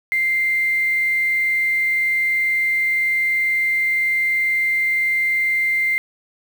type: tone with quantisation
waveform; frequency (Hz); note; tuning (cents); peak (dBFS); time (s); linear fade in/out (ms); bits
sine; 2093; C7; 0; -16; 0.12-5.98; 0; 6
effects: none